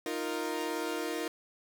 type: chord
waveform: sawtooth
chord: Eb suspended second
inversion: none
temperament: equal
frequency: 311.1 / 349.2 / 466.2 Hz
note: Eb4 / F4 / Bb4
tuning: 0 / 0 / 0 cents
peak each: -33 dBFS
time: 0.06-1.28 s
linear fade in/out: 2 ms
effects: none